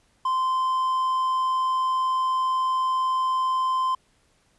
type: tone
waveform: triangle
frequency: 1037 Hz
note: C6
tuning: 16 cents flat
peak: -19 dBFS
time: 0.25-3.95 s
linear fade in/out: 5 ms
effects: pink hiss -64 dBFS RMS until 4.58 s + resampled to 24000 Hz